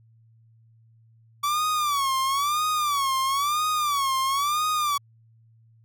45% pulse tone with vibrato, 1147 Hz, D6, 41 cents flat, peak -22 dBFS, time 1.43-4.98 s, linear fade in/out 10 ms, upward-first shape sine, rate 1 Hz, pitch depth 140 cents each way, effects added 113 Hz sine -54 dBFS peak until 5.84 s

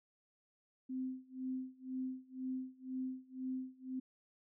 sine tone with tremolo, 258.8 Hz, C4, 19 cents flat, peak -36 dBFS, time 0.89-4 s, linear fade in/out 10 ms, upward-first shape sine, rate 2 Hz, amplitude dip 95%, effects none

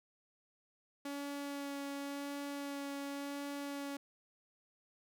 sawtooth tone with vibrato, 282.2 Hz, C#4, 31 cents sharp, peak -36 dBFS, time 1.05-3.97 s, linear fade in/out 5 ms, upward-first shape sine, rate 0.92 Hz, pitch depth 11 cents each way, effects none

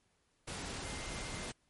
sine tone in noise, 2093 Hz, C7, in tune, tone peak -51 dBFS, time 0.84-1.5 s, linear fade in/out 10 ms, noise pink, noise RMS -42 dBFS, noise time 0.47-1.52 s, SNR -12 dB, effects pink hiss -75 dBFS RMS until 1.69 s + MP3 48 kbps

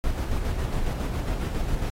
brown noise with tremolo, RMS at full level -25 dBFS, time 0.04-1.9 s, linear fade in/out 0 ms, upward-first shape square, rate 7.3 Hz, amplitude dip 35%, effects AAC 48 kbps

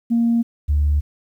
sine tone pair in turn, 233.1 / 73.42 Hz, A#3 / D2, 0 / 0 cents, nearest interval octave + minor sixth, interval 2000 cents, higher first, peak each -13 dBFS, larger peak neither, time 0.1-0.43 / 0.68-1.01 s, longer neither, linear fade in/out 20 ms, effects tanh soft clip ceiling -10 dBFS + 9-bit

